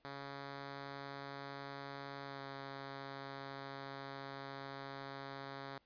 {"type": "tone with pitch glide", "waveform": "5% pulse", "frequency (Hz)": [139.3, 137.38], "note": ["C#3", "C#3"], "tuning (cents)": [9, -15], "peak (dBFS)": -34, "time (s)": [0.05, 5.78], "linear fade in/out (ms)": 0, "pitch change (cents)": -24, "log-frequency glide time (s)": [2.23, 2.42], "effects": ["pink hiss -75 dBFS RMS until 5.85 s", "resampled to 11025 Hz"]}